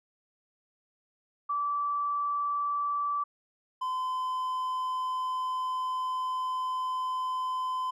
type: tone pair in turn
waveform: sine / triangle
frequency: 1159 / 1022.5 Hz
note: D6 / C6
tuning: -23 / -40 cents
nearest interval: major second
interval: 217 cents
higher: first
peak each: -27 dBFS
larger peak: neither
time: 1.49-3.24 / 3.81-7.91 s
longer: second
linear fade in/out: 10 ms
effects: none